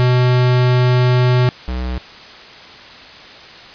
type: tone pair in turn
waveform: square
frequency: 125 / 62.5 Hz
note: B2 / B1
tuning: +21 / +21 cents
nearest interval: octave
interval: 1200 cents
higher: first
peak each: -11 / -20 dBFS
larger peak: first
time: 0-1.49 / 1.68-1.98 s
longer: first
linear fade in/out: 0 ms
effects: white hiss -37 dBFS RMS until 3.74 s + resampled to 11025 Hz